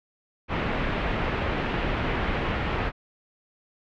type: low-pass noise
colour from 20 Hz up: pink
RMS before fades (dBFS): -27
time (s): 0.48-2.92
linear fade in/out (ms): 50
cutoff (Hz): 2800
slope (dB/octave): 24
effects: none